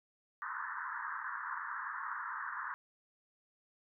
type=band-pass noise; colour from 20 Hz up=pink; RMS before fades=-41 dBFS; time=0.42-2.74 s; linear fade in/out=0 ms; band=940 to 1800 Hz; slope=96 dB/octave; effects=none